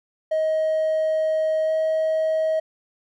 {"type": "tone with pitch glide", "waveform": "triangle", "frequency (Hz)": [630, 634.4], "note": ["D#5", "D#5"], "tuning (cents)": [21, 33], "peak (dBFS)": -16, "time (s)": [0.31, 2.6], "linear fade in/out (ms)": 10, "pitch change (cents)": 12, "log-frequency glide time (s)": [1.65, 1.71], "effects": ["tanh soft clip ceiling -14 dBFS"]}